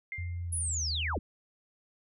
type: tone with exponential decay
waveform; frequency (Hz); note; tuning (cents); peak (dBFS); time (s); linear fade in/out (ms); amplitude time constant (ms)
sine; 2101; C7; +7; -33; 0.12-0.49; 1; 79
type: tone with pitch glide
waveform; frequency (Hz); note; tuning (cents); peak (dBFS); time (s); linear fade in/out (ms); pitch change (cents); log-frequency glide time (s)
sine; 87.31 to 79.14; F2 to D#2; 0 to +30; -33; 0.18-1.19; 5; -170; 0.44-0.75
type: linear sweep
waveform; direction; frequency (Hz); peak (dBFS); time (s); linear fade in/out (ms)
sine; down; 10720 to 77.78; -31; 0.52-1.19; 10
effects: none